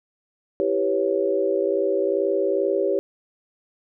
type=chord; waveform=sine; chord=C# half-diminished seventh; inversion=first; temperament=equal; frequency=329.6 / 392 / 493.9 / 554.4 Hz; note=E4 / G4 / B4 / C#5; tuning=0 / 0 / 0 / 0 cents; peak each=-28 / -22 / -27 / -24 dBFS; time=0.6-2.99 s; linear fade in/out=0 ms; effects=none